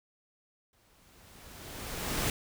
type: noise with exponential growth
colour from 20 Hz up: pink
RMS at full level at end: -29 dBFS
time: 0.73-2.3 s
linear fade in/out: 2 ms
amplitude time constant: 340 ms
effects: none